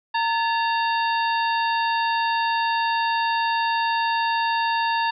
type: harmonic tone with a mistuned harmonic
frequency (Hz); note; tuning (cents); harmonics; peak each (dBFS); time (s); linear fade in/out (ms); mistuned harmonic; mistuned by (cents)
920; A#5; -23; 1 / 2 / 3 / 4 / 5; -21 / -27 / -31 / -33 / -35; 0.14-5.11; 10; 2; -110
effects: none